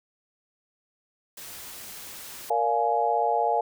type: noise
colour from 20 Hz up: white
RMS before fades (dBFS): -41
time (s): 1.37-2.5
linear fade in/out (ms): 5
type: chord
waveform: sine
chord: Bb dominant seventh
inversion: none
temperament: just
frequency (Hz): 466.2 / 582.7 / 699.2 / 839.1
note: Bb4 / D5 / F5 / Ab5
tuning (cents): 0 / -14 / +2 / +18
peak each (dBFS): -28 / -31 / -25 / -25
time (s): 2.5-3.61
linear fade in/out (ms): 5
effects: none